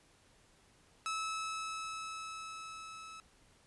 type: tone with level ramp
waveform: sawtooth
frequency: 1300 Hz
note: E6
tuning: 24 cents flat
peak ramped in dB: -31 to -44 dBFS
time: 1.06-3.2 s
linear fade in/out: 0 ms
effects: pink hiss -66 dBFS RMS until 3.66 s + resampled to 24000 Hz